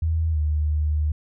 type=tone with pitch glide; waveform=sine; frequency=80.8 to 75.83 Hz; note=E2 to D#2; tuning=-34 to -44 cents; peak=-19 dBFS; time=0.02-1.12 s; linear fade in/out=5 ms; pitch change=-110 cents; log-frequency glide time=0.31-0.38 s; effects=none